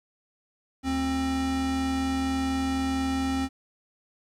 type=tone pair together; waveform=square; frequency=74.7 / 265.8 Hz; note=D2 / C4; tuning=+30 / +27 cents; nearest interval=octave + minor seventh; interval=2197 cents; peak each=-34 / -26 dBFS; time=0.83-3.49 s; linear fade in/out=50 ms; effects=low-pass 9000 Hz 12 dB/octave + 10-bit